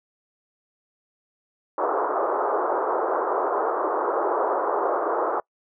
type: band-pass noise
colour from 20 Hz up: pink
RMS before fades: -24 dBFS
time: 1.78-5.4 s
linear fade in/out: 2 ms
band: 360 to 1300 Hz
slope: 48 dB/octave
effects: noise-tail reverb RT60 0.1 s tail -25 dB re dry